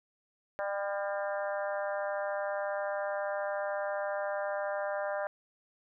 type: harmonic tone with a mistuned harmonic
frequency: 200.4 Hz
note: G3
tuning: 38 cents sharp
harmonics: 3 / 4 / 5 / 6 / 7 / 8 / 9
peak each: -33 / -39 / -43 / -45 / -44 / -42 / -48 dBFS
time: 0.59-5.27 s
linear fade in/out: 0 ms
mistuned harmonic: 4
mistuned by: -22 cents
effects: none